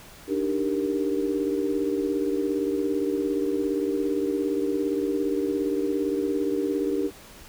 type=chord; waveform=sine; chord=Eb major seventh; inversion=third; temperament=equal; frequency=293.7 / 311.1 / 392 / 466.2 Hz; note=D4 / Eb4 / G4 / Bb4; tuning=0 / 0 / 0 / 0 cents; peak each=-27 / -32 / -27 / -30 dBFS; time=0.27-7.11 s; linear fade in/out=50 ms; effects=pink hiss -47 dBFS RMS until 7.48 s